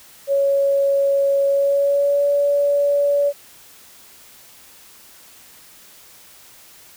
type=tone with pitch glide; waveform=sine; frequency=556 to 571.3 Hz; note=C#5 to D5; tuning=+5 to -48 cents; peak=-14 dBFS; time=0.27-3.33 s; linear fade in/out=50 ms; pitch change=+47 cents; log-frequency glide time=1.47-2.27 s; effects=white hiss -46 dBFS RMS until 6.96 s